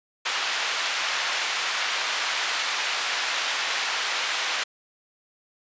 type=band-pass noise; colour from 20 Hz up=white; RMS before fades=-27 dBFS; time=0.25-4.64 s; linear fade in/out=10 ms; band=870 to 3500 Hz; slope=12 dB/octave; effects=resampled to 16000 Hz